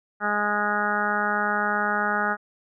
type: harmonic tone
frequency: 207.7 Hz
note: G#3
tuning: in tune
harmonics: 1 / 2 / 3 / 4 / 5 / 6 / 7 / 8 / 9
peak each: -32 / -34 / -33 / -28 / -38 / -28 / -26 / -32 / -37 dBFS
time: 0.2-2.37 s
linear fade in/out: 50 ms
effects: none